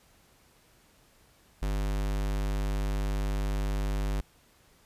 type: tone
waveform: square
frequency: 50 Hz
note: G1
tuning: 35 cents sharp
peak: -28 dBFS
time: 1.62-4.21 s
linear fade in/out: 5 ms
effects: pink hiss -62 dBFS RMS until 4.85 s + resampled to 32000 Hz